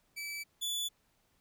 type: tone pair in turn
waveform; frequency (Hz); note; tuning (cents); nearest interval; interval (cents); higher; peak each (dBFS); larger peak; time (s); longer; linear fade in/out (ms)
sawtooth; 2307 / 3457; D7 / A7; -31 / -31; perfect fifth; 700; second; -35 / -30; second; 0.16-0.44 / 0.61-0.89; neither; 20
effects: pink hiss -73 dBFS RMS until 1.4 s